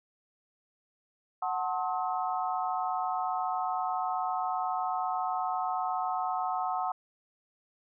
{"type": "chord", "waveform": "sine", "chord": "F# diminished seventh", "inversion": "none", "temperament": "just", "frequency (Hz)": [740, 888, 1065.6, 1278.7], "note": ["F#5", "A5", "C6", "Eb6"], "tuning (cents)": [0, 16, 31, 47], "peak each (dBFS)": [-31, -36, -36, -36], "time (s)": [1.42, 6.92], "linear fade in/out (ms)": 5, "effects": []}